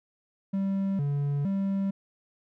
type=tone with pitch steps; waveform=triangle; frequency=194.9 / 142.8 / 195.6 Hz; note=G3 / D3 / G3; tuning=-10 / -48 / -4 cents; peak=-23 dBFS; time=0.53-1.91 s; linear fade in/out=10 ms; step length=460 ms; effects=none